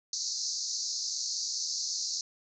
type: band-pass noise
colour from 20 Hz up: white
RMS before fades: -34 dBFS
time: 0.13-2.21 s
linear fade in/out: 2 ms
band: 4200 to 6700 Hz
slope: 96 dB/octave
effects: none